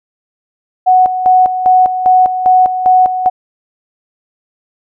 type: tone with tremolo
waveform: sine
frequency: 740 Hz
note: F#5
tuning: in tune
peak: -4 dBFS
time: 0.86-3.3 s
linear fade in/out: 20 ms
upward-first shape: square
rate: 2.5 Hz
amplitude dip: 65%
effects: none